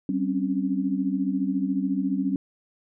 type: tone cluster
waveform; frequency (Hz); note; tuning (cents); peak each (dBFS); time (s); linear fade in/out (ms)
sine; 192.6 / 265.7 / 279.9; G3 / C4 / C#4; -30 / +27 / +17; -27; 0.09-2.36; 2
effects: none